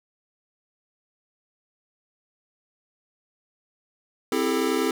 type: chord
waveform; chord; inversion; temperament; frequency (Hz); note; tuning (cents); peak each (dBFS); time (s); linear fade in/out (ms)
square; A minor seventh; first; equal with one note detuned; 261.6 / 329.6 / 400 / 440; C4 / E4 / G4 / A4; 0 / 0 / +35 / 0; -28; 4.32-4.91; 2
effects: none